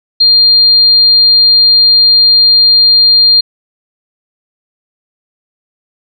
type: tone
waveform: sine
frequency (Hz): 4200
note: C8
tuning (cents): +6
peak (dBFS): -3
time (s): 0.2-3.41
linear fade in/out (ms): 10
effects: none